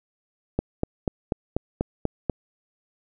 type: click train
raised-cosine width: 2 ms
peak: -9 dBFS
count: 8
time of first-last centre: 0.59-2.297 s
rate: 4.1 Hz
effects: none